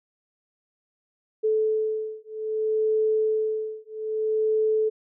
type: beating tone pair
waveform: sine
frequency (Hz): 434.7 / 435.32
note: A4 / A4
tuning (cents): -21 / -19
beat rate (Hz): 0.62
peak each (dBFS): -25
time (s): 1.43-4.9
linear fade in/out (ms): 20
effects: none